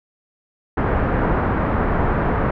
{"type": "low-pass noise", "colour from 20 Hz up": "pink", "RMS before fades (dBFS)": -19, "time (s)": [0.77, 2.51], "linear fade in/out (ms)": 5, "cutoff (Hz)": 1600, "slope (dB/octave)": 24, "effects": []}